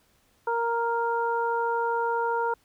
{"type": "harmonic tone", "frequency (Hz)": 466.2, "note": "A#4", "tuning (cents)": 0, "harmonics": [1, 2, 3], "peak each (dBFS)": [-28, -26, -32], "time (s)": [0.47, 2.54], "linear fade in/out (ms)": 5, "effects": ["pink hiss -65 dBFS RMS until 2.64 s"]}